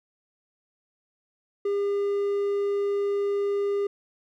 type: tone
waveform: triangle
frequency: 403.2 Hz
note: G4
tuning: 49 cents sharp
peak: -21 dBFS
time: 1.65-3.87 s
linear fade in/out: 5 ms
effects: none